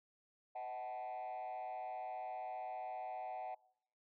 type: tone with frequency modulation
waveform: sine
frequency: 749 Hz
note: F#5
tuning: 21 cents sharp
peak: -39 dBFS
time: 0.55-3.55 s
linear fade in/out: 10 ms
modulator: 115 Hz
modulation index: 0.86
effects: noise-tail reverb RT60 0.7 s tail -25 dB re dry + tanh soft clip ceiling -41 dBFS